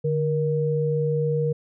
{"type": "tone pair together", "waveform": "sine", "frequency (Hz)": [148.8, 472.4], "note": ["D3", "A#4"], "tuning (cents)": [23, 23], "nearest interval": "octave + minor sixth", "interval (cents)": 2000, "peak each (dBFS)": -23, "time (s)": [0.04, 1.53], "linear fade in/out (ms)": 10, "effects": []}